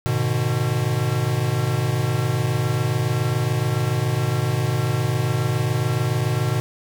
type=chord; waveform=square; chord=G# diminished; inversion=none; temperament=equal with one note detuned; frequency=103.83 / 123.47 / 150.7 Hz; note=G#2 / B2 / D3; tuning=0 / 0 / +45 cents; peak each=-27 / -22 / -26 dBFS; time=0.06-6.6 s; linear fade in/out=0 ms; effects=none